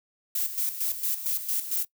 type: noise with tremolo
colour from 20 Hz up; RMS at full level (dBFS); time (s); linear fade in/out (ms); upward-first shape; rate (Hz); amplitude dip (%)
violet; -27; 0.35-1.85; 5; square; 4.4; 65
effects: noise-tail reverb RT60 0.1 s tail -20 dB re dry